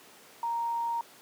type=tone; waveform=sine; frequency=932.3 Hz; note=A#5; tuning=in tune; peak=-28 dBFS; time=0.43-1.01 s; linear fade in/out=2 ms; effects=pink hiss -53 dBFS RMS until 1.21 s + high-pass 300 Hz 12 dB/octave